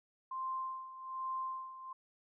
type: tone with tremolo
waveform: sine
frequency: 1047 Hz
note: C6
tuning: 1 cent sharp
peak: -35 dBFS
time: 0.31-1.93 s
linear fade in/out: 5 ms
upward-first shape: sine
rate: 1.2 Hz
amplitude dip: 75%
effects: none